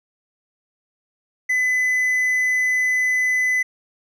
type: tone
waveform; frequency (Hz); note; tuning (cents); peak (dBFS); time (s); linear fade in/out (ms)
triangle; 2009; B6; +29; -15; 1.49-3.63; 10
effects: none